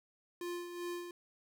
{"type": "tone with tremolo", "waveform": "square", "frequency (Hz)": 349.8, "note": "F4", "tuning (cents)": 3, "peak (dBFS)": -38, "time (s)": [0.41, 1.11], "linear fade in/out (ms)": 2, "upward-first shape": "sine", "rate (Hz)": 2.6, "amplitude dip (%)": 55, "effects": []}